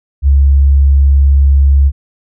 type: tone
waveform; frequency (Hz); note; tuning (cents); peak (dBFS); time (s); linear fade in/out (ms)
sine; 69.3; C#2; 0; -4; 0.22-1.92; 50
effects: none